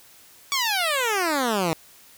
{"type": "exponential sweep", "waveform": "10% pulse", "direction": "down", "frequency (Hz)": [1152, 155.56], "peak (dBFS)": -13, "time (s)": [0.52, 1.73], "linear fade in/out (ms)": 0, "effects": ["white hiss -51 dBFS RMS until 2.17 s"]}